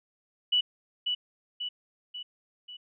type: tone with echo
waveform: sine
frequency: 2955 Hz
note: F#7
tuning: 3 cents flat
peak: -21 dBFS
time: 0.52-0.61 s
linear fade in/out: 10 ms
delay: 540 ms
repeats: 4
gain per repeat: -5 dB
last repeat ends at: 2.77 s
effects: none